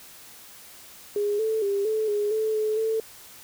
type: tone with pitch steps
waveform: sine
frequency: 411.8 / 440.4 / 399.6 / 435.7 / 414.4 / 436.7 / 430.7 / 443.7 Hz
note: G#4 / A4 / G4 / A4 / G#4 / A4 / A4 / A4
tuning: -15 / +2 / +33 / -17 / -4 / -13 / -37 / +14 cents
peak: -22 dBFS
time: 1.16-3 s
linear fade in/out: 2 ms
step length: 230 ms
effects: white hiss -47 dBFS RMS until 3.43 s